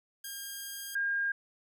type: tone pair in turn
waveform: 5% pulse / sine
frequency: 1614 / 1614 Hz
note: G#6 / G#6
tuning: -50 / -50 cents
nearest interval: unison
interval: 0 cents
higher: neither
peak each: -28 dBFS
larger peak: neither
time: 0.24-0.95 / 0.95-1.32 s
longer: first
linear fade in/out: 5 ms
effects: none